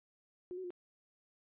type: tone with pitch steps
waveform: sine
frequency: 359.5 / 373.3 / 355.5 Hz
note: F#4 / F#4 / F4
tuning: -50 / +15 / +31 cents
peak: -40 dBFS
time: 0.51-0.705 s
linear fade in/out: 0 ms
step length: 65 ms
effects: resampled to 8000 Hz